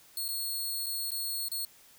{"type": "tone with dropouts", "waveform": "10% pulse", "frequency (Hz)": 4323, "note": "C#8", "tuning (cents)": -44, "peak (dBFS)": -25, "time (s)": [0.17, 1.65], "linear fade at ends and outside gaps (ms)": 2, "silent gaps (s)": [[0.282, 0.287], [0.861, 0.865], [1.107, 1.117], [1.485, 1.516]], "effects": ["white hiss -58 dBFS RMS until 1.98 s"]}